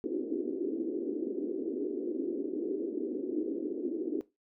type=band-pass noise; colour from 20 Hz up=white; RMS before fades=-34 dBFS; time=0.04-4.21 s; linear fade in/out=0 ms; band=270 to 400 Hz; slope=48 dB/octave; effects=noise-tail reverb RT60 0.2 s tail -17 dB re dry